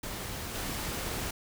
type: noise with level steps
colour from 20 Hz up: pink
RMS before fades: -38 / -35 dBFS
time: 0.03-1.31 s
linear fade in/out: 5 ms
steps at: 0.54 s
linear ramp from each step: 10 ms
effects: none